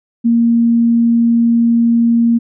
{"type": "tone", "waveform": "sine", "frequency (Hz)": 233.1, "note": "A#3", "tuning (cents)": 0, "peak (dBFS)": -8, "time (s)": [0.24, 2.39], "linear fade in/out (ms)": 20, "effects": []}